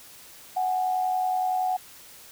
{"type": "tone pair together", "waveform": "sine", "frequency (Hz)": [740.3, 831], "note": ["F#5", "G#5"], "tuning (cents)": [1, 1], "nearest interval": "major second", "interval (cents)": 200, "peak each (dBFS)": [-23, -33], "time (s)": [0.56, 1.77], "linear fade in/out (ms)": 10, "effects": ["white hiss -48 dBFS RMS until 2.31 s"]}